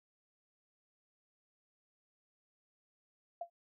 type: tone with exponential decay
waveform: sine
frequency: 687 Hz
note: F5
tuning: 29 cents flat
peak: -34 dBFS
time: 3.41-3.5 s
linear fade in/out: 5 ms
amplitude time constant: 18 ms
effects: none